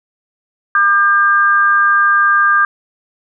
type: tone pair together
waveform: sine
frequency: 1201 / 1600 Hz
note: D6 / G6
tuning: +38 / +35 cents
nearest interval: perfect fourth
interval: 497 cents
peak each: -11 dBFS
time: 0.75-2.65 s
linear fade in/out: 2 ms
effects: none